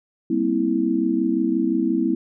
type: chord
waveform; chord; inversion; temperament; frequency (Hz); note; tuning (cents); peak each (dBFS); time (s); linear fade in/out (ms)
sine; C dominant seventh; second; just; 196.22 / 235.5 / 261.6 / 327; G3 / Bb3 / C4 / E4; +2 / +18 / 0 / -14; -27 / -24 / -24 / -21; 0.3-2.15; 5
effects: none